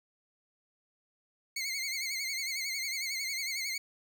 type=tone with vibrato; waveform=20% pulse; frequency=2156 Hz; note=C#7; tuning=49 cents flat; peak=-28 dBFS; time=1.56-3.78 s; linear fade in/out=5 ms; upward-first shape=sine; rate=11 Hz; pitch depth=79 cents each way; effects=none